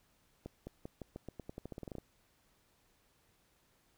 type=accelerating click train; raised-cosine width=2 ms; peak=-30 dBFS; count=17; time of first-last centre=0.46-1.984 s; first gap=210 ms; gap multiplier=0.88; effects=pink hiss -72 dBFS RMS until 3.97 s